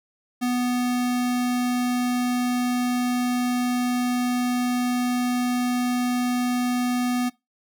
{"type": "tone", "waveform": "square", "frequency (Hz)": 246.9, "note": "B3", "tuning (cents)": 0, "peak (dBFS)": -22, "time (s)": [0.41, 7.3], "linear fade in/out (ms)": 20, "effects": ["noise-tail reverb RT60 0.2 s tail -20 dB re dry"]}